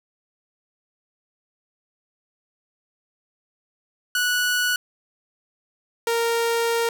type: tone pair in turn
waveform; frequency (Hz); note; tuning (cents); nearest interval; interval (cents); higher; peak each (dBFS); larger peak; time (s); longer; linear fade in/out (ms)
sawtooth; 1473 / 464; F#6 / A#4; -8 / -8; octave + minor sixth; 2000; first; -16 / -16; neither; 4.15-4.76 / 6.07-6.89; second; 2
effects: none